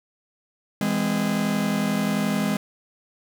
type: chord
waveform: 45% pulse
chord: E augmented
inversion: none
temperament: just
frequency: 164.81 / 206 / 257.5 Hz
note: E3 / G#3 / B#3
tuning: 0 / -14 / -28 cents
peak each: -29 / -23 / -28 dBFS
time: 0.81-2.57 s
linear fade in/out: 2 ms
effects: none